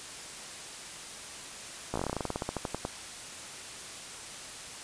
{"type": "slowing click train", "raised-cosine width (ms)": 1, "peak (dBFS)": -17, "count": 20, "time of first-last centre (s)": [1.94, 2.851], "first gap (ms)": 16, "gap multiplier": 1.11, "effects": ["white hiss -43 dBFS RMS until 4.83 s", "resampled to 22050 Hz"]}